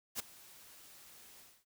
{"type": "noise with ADSR envelope", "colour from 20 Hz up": "white", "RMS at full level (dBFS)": -36, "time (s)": [0.15, 1.65], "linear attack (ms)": 43, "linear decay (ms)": 13, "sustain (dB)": -21, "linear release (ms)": 260, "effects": []}